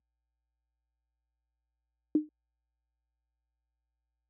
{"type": "tone with exponential decay", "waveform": "sine", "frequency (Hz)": 304.5, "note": "D#4", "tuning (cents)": -37, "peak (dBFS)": -17, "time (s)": [2.15, 2.29], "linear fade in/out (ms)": 2, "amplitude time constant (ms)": 30, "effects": ["added 60 Hz sine -62 dBFS peak until 4.29 s", "high-pass 200 Hz 12 dB/octave"]}